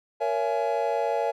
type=chord; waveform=triangle; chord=A# half-diminished seventh; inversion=none; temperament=just; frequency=466.2 / 559.4 / 671.3 / 839.1 Hz; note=A#4 / C#5 / E5 / G#5; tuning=0 / +16 / +31 / +18 cents; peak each=-27 dBFS; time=0.2-1.32 s; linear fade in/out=20 ms; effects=none